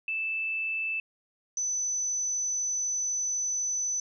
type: tone pair in turn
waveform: sine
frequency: 2637 / 6016 Hz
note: E7 / F#8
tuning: 0 / +28 cents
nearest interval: octave + major second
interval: 1428 cents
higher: second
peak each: -28 / -27 dBFS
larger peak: second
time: 0.08-1 / 1.57-4 s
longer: second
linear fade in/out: 2 ms
effects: none